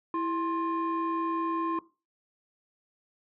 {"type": "tone pair together", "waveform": "sine", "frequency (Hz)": [330, 1055], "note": ["E4", "C6"], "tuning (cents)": [2, 14], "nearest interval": "octave + minor sixth", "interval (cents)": 2012, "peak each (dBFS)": -28, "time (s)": [0.14, 1.79], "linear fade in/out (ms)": 2, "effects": ["noise-tail reverb RT60 0.3 s tail -19 dB re dry", "tanh soft clip ceiling -24 dBFS"]}